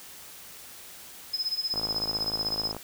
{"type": "tone with tremolo", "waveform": "sine", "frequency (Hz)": 5100, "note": "D#8", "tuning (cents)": 42, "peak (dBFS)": -24, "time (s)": [1.33, 2.72], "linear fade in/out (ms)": 10, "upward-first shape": "sine", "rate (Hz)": 16, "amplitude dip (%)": 85}
{"type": "click train", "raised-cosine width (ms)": 1, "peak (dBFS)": -22, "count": 56, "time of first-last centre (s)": [1.74, 2.766], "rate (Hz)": 53.6}
{"effects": ["white hiss -46 dBFS RMS until 2.83 s"]}